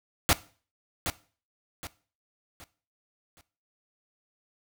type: noise with echo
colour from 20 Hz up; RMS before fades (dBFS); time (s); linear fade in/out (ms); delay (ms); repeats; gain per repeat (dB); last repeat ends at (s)
pink; -21; 0.29-0.33; 0; 770; 4; -9; 3.41
effects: noise-tail reverb RT60 0.4 s tail -18 dB re dry